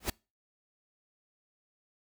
pink noise with exponential growth, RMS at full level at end -25 dBFS, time 0-0.1 s, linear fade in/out 5 ms, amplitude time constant 20 ms, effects noise-tail reverb RT60 0.3 s tail -26 dB re dry

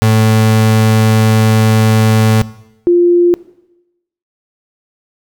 35% pulse / sine tone pair in turn, 110 / 349.2 Hz, A2 / F4, 0 / 0 cents, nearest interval octave + minor sixth, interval 2000 cents, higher second, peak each -5 dBFS, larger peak neither, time 0.02-2.42 / 2.87-3.34 s, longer first, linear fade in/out 0 ms, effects noise-tail reverb RT60 0.9 s tail -19 dB re dry

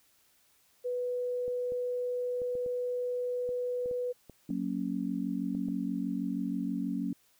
sine tone, 493.9 Hz, B4, in tune, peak -30 dBFS, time 0.84-4.13 s, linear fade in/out 20 ms
clicks, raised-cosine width 2 ms, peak -34 dBFS, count 12, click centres 1.48 / 1.721 / 2.418 / 2.553 / 2.662 / 3.491 / 3.859 / 3.912 / 4.297 / 4.504 / 5.55 / 5.685 s
sine chord, F# major, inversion none, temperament just, 185 / 231.2 / 277.5 Hz, F#3 / A#3 / C#4, 0 / -14 / +2 cents, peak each -35 / -35 / -34 dBFS, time 4.49-7.13 s, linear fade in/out 5 ms
effects white hiss -67 dBFS RMS until 7.39 s

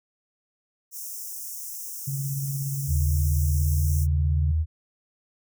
white high-pass noise, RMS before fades -36 dBFS, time 0.91-4.07 s, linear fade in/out 50 ms, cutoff 5400 Hz, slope 96 dB/octave
sine tone with tremolo, 138.4 Hz, C#3, 2 cents flat, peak -25 dBFS, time 2.07-4.52 s, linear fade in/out 10 ms, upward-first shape sine, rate 17 Hz, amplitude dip 35%
sine tone with pitch glide, 77.78 to 79.14 Hz, D#2 to D#2, 0 to +30 cents, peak -20 dBFS, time 2.87-4.66 s, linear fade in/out 50 ms, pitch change +30 cents, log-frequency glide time 3.48-4.02 s
effects none

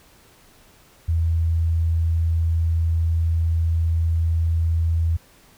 sine tone, 82.41 Hz, E2, in tune, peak -17 dBFS, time 1.08-5.17 s, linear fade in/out 10 ms, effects pink hiss -53 dBFS RMS until 5.57 s

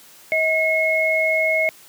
sine tone pair together, 638 / 2171 Hz, D#5 / C#7, +43 / -37 cents, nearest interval octave + major sixth, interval 2120 cents, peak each -20 / -18 dBFS, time 0.32-1.69 s, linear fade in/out 0 ms, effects white hiss -47 dBFS RMS until 1.88 s + high-pass 100 Hz 12 dB/octave

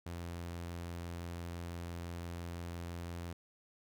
sawtooth tone, 85.9 Hz, F2, 28 cents flat, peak -37 dBFS, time 0.06-3.33 s, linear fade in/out 5 ms, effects none

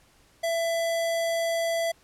square tone, 667 Hz, E5, 20 cents sharp, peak -25 dBFS, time 0.43-1.92 s, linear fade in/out 10 ms, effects pink hiss -60 dBFS RMS until 2.03 s + low-pass 12000 Hz 12 dB/octave

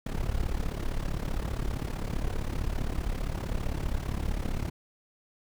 brown noise with amplitude modulation, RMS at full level -27 dBFS, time 0.06-4.7 s, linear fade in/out 5 ms, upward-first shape sine, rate 35.3 Hz, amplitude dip 80%, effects none

